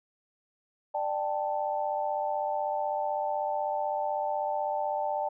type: chord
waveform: sine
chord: D suspended fourth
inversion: none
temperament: equal with one note detuned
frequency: 594.8 / 784 / 880 Hz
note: D5 / G5 / A5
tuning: +22 / 0 / 0 cents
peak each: -32 / -32 / -32 dBFS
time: 0.94-5.29 s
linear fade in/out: 10 ms
effects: none